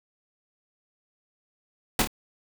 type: noise with echo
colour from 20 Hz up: pink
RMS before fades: -21 dBFS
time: 1.99-2.02 s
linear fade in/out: 2 ms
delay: 27 ms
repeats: 2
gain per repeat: -6 dB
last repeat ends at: 2.074 s
effects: none